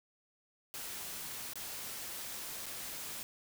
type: noise with dropouts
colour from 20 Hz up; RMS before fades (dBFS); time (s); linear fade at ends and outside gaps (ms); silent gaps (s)
white; -43; 0.74-3.23; 0; 1.534-1.556 / 2.658-2.664
effects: none